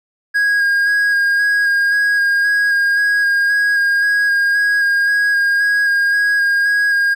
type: tone with vibrato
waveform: triangle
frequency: 1636 Hz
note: G#6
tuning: 26 cents flat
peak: -10 dBFS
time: 0.34-7.15 s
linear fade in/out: 20 ms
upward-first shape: square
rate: 1.9 Hz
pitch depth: 14 cents each way
effects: none